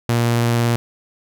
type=tone with vibrato; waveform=sawtooth; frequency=118.1 Hz; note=A#2; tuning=23 cents sharp; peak=-11 dBFS; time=0.09-0.76 s; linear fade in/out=0 ms; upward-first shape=sine; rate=18 Hz; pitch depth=9 cents each way; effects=none